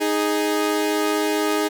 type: tone pair together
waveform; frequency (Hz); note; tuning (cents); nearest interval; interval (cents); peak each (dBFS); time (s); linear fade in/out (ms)
sawtooth; 310.6 / 414.9; D#4 / G#4; -3 / -2; perfect fourth; 501; -18; 0-1.69; 20
effects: none